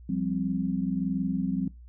sine chord, F suspended second, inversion none, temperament equal, 174.61 / 196 / 261.6 Hz, F3 / G3 / C4, 0 / 0 / 0 cents, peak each -30 dBFS, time 0.09-1.68 s, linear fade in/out 5 ms, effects noise-tail reverb RT60 0.2 s tail -20 dB re dry + added 60 Hz sine -45 dBFS peak until 1.88 s

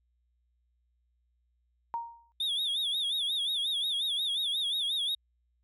sine tone with exponential decay, 932.3 Hz, A#5, in tune, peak -28 dBFS, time 1.94-2.32 s, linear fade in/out 0 ms, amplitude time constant 81 ms
triangle tone with vibrato, 3520 Hz, A7, in tune, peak -27 dBFS, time 2.4-5.15 s, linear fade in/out 5 ms, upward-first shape sine, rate 5.6 Hz, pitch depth 130 cents each way
effects added 60 Hz sine -70 dBFS peak until 5.63 s

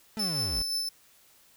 40% pulse linear sweep, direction down, 224.5 to 36.01 Hz, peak -32 dBFS, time 0.17-0.62 s, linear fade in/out 0 ms
40% pulse tone with tremolo, 5274 Hz, E8, in tune, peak -26 dBFS, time 0.19-0.89 s, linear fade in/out 5 ms, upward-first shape sine, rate 5.7 Hz, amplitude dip 35%
effects white hiss -60 dBFS RMS until 1.56 s

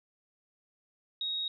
sine tone, 3771 Hz, A#7, 19 cents sharp, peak -31 dBFS, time 1.21-1.48 s, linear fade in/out 2 ms, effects none

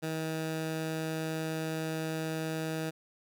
15% pulse tone, 159.4 Hz, D#3, 42 cents sharp, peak -26 dBFS, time 0.02-2.91 s, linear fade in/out 20 ms, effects none

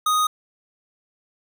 square tone, 1244.5 Hz, D#6, in tune, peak -18 dBFS, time 0.06-0.27 s, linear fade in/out 5 ms, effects none

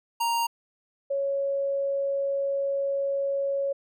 square / sine tone pair in turn, 932.3 / 554.3 Hz, A#5 / C#5, 0 / 0 cents, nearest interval major sixth, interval 900 cents, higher first, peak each -24 dBFS, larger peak neither, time 0.2-0.47 / 1.1-3.73 s, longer second, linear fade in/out 10 ms, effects none

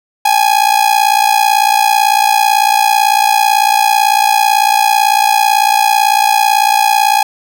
45% pulse ring-modulated tone, 830 Hz, G#5, 1 cent flat, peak -5 dBFS, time 0.25-7.23 s, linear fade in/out 5 ms, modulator 29 Hz, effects none

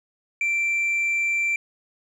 sine tone with tanh clipping, 2349 Hz, D7, in tune, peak -21 dBFS, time 0.41-1.56 s, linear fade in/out 2 ms, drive 2 dB, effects none

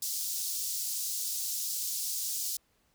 pink high-pass noise, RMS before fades -34 dBFS, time 0.02-2.57 s, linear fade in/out 5 ms, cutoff 4900 Hz, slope 24 dB/octave, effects pink hiss -71 dBFS RMS until 2.94 s

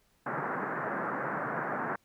white band-pass noise, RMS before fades -34 dBFS, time 0.26-1.96 s, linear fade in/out 5 ms, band 130 to 1700 Hz, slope 48 dB/octave, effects pink hiss -70 dBFS RMS until 2.04 s

